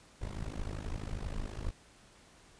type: noise with amplitude modulation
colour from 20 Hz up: brown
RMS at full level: -34 dBFS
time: 0.21-1.71 s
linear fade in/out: 10 ms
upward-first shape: sine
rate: 52.3 Hz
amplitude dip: 95%
effects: pink hiss -60 dBFS RMS until 2.59 s + resampled to 22050 Hz